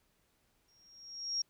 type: tone with exponential growth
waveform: sine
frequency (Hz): 5588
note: F8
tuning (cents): 0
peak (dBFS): -29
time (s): 0.68-1.42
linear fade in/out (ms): 5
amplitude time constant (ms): 160
effects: pink hiss -74 dBFS RMS until 1.49 s